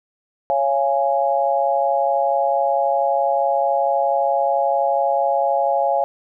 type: chord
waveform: sine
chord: Db major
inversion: none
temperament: equal with one note detuned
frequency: 554.4 / 686.1 / 830.6 Hz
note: Db5 / F5 / Ab5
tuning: 0 / -31 / 0 cents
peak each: -20 / -20 / -20 dBFS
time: 0.5-6.04 s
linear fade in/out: 0 ms
effects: none